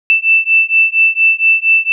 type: beating tone pair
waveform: sine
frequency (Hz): 2655 / 2659.3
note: E7 / E7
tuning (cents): +12 / +15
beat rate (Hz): 4.3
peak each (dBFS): -11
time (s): 0.1-1.92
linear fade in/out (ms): 0
effects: none